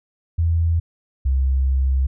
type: tone pair in turn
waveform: sine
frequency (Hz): 83.1 / 66.3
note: E2 / C2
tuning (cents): +15 / +23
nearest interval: major third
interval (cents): 392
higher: first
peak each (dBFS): -15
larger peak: neither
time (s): 0.38-0.8 / 1.25-2.07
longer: second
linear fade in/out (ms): 10
effects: none